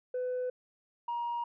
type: tone pair in turn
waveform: sine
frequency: 502 / 947.6 Hz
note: B4 / A#5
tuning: +28 / +28 cents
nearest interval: major seventh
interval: 1100 cents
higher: second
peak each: -29 / -30 dBFS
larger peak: first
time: 0.14-0.5 / 1.08-1.44 s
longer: neither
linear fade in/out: 5 ms
effects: tanh soft clip ceiling -29 dBFS